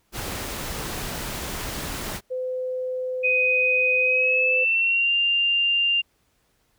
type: noise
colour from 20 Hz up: pink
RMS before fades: -31 dBFS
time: 0.12-2.21 s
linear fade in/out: 50 ms
type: tone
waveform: sine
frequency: 510 Hz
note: C5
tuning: 44 cents flat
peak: -25 dBFS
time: 2.3-4.65 s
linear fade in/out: 20 ms
type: tone with pitch glide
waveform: sine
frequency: 2502 to 2792 Hz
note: D#7 to F7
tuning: +9 to -1 cents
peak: -18 dBFS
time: 3.23-6.02 s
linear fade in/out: 20 ms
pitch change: +190 cents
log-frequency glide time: 4.01-5.13 s
effects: pink hiss -67 dBFS RMS until 6.78 s